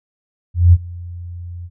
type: tone with ADSR envelope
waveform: sine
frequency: 87.31 Hz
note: F2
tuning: in tune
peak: -3 dBFS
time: 0.54-1.7 s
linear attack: 190 ms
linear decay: 41 ms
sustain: -24 dB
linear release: 49 ms
effects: none